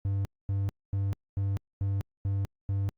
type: tone bursts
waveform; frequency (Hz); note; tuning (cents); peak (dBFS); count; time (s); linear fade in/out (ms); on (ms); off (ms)
triangle; 98.6; G2; +11; -24; 7; 0.05-2.89; 0; 200; 240
effects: Opus 48 kbps